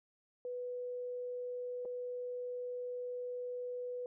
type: tone with dropouts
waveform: sine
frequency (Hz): 493.9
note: B4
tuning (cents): 0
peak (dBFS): -38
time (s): 0.45-4.06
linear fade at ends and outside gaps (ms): 1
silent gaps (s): 1.851-1.855
effects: none